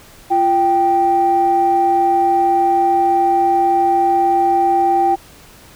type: tone pair together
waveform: sine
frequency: 345 / 783.3 Hz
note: F4 / G5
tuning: -21 / -2 cents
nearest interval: octave + major second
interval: 1419 cents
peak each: -17 / -11 dBFS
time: 0.3-5.16 s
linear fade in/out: 20 ms
effects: tanh soft clip ceiling -5 dBFS + pink hiss -43 dBFS RMS until 5.75 s